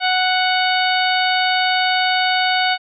harmonic tone, 740 Hz, F#5, in tune, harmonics 1 / 2 / 3 / 4 / 5 / 6, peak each -18 / -21 / -23 / -24 / -25 / -26 dBFS, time 0-2.78 s, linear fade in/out 50 ms, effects none

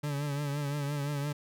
40% pulse tone with vibrato, 144.1 Hz, D3, 33 cents flat, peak -30 dBFS, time 0.03-1.33 s, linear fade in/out 10 ms, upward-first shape triangle, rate 5.8 Hz, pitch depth 61 cents each way, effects none

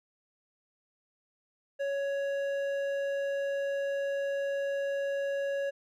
triangle tone with hard clipping, 557 Hz, C#5, 8 cents sharp, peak -31 dBFS, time 1.79-5.71 s, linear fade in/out 20 ms, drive 12 dB, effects none

